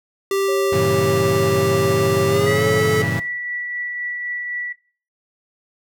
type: tone with pitch glide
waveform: square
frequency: 392 to 432.4 Hz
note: G4 to A4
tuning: 0 to -30 cents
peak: -18 dBFS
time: 0.31-3.02 s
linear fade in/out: 2 ms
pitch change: +170 cents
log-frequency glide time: 2.28-2.65 s
type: tone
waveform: sine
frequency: 548 Hz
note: C#5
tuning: 20 cents flat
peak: -23 dBFS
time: 0.48-2.81 s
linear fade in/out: 10 ms
type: chord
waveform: 35% pulse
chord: G diminished seventh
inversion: none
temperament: equal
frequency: 98 / 116.54 / 138.59 / 164.81 Hz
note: G2 / Bb2 / Db3 / Fb3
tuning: 0 / 0 / 0 / 0 cents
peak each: -24 dBFS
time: 0.72-3.2 s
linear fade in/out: 10 ms
type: tone with tremolo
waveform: sine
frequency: 1953 Hz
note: B6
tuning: 20 cents flat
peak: -22 dBFS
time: 2.46-4.73 s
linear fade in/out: 10 ms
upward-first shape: triangle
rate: 3.9 Hz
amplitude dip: 30%
effects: noise-tail reverb RT60 0.4 s tail -17 dB re dry